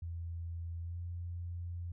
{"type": "tone with pitch glide", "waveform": "sine", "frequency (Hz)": [84.3, 86.77], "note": ["E2", "F2"], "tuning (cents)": [39, -11], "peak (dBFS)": -38, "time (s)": [0.02, 1.92], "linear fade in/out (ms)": 5, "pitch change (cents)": 50, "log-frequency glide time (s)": [0.82, 0.98], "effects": []}